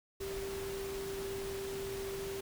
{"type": "tone in noise", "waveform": "sine", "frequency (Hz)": 391.1, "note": "G4", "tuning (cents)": -4, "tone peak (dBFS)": -38, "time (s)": [0.2, 2.41], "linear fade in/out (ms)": 10, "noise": "pink", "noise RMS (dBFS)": -45, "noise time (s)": [0.2, 2.41], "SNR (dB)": 4, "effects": []}